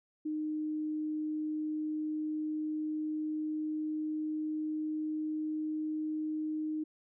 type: tone with pitch glide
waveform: sine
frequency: 307.2 to 309.3 Hz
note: D#4 to D#4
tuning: -22 to -10 cents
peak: -32 dBFS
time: 0.25-6.84 s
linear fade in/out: 10 ms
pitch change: +12 cents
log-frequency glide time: 1.16-5.97 s
effects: none